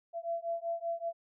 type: beating tone pair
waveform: sine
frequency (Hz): 672 / 677.2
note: E5 / E5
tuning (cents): +33 / +46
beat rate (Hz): 5.2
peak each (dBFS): -36 / -36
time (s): 0.13-1.13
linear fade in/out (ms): 50
effects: none